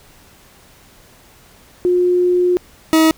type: tone pair in turn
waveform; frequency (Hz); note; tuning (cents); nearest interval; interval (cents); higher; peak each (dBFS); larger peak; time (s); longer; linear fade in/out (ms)
sine / 40% pulse; 357.9 / 318.9; F4 / D#4; +42 / +43; major second; 199; first; -11 / -8; second; 1.85-2.57 / 2.93-3.11; first; 0
effects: pink hiss -47 dBFS RMS until 3.17 s